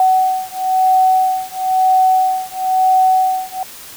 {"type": "beating tone pair", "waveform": "sine", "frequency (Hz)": [750, 751], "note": ["F#5", "F#5"], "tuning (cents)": [23, 26], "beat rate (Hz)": 1, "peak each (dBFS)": -14, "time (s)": [0, 3.63], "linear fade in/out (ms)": 2, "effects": ["white hiss -35 dBFS RMS until 3.96 s"]}